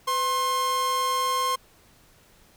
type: tone pair together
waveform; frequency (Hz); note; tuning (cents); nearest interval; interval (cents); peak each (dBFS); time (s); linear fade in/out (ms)
45% pulse; 502.1 / 1064; B4 / C6; +29 / +29; octave + minor second; 1300; -33 / -23; 0.07-1.56; 10
effects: pink hiss -57 dBFS RMS until 2.56 s